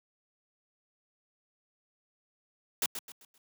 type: noise with echo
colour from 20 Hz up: white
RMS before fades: -29 dBFS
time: 2.82-2.86 s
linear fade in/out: 2 ms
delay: 130 ms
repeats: 4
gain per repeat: -9 dB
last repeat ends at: 3.38 s
effects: high-pass 150 Hz 12 dB/octave